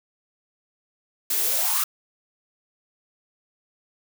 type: noise with high-pass filter sweep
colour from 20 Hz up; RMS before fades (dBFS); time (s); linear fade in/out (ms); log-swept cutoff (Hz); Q
blue; -23; 1.3-1.84; 5; 270 to 1300; 8.7
effects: none